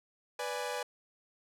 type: chord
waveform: sawtooth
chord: G# diminished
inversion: first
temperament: equal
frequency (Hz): 493.9 / 587.3 / 830.6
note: B4 / D5 / G#5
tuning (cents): 0 / 0 / 0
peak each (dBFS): -34 / -36 / -36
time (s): 0.39-0.83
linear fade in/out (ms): 5
effects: low-pass 12000 Hz 12 dB/octave